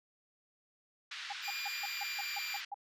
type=band-pass noise; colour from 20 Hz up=pink; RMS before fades=-44 dBFS; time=1.11-2.65 s; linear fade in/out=5 ms; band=1500 to 4900 Hz; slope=24 dB/octave
type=tone bursts; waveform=sine; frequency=810 Hz; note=G#5; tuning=43 cents flat; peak=-37 dBFS; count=9; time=1.3-2.743 s; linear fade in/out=5 ms; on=27 ms; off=150 ms
type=tone with pitch glide; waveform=25% pulse; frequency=2405 to 2375 Hz; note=D7 to D7; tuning=+41 to +19 cents; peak=-35 dBFS; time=1.41-2.62 s; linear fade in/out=50 ms; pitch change=-22 cents; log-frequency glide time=1.59-2.31 s
effects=none